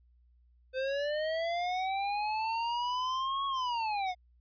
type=linear two-way sweep; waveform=square; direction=up then down; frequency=512 to 1108.7 to 710 Hz; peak=-31 dBFS; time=0.73-4.15 s; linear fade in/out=50 ms; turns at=3.46 s; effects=added 60 Hz sine -61 dBFS peak until 4.4 s + resampled to 11025 Hz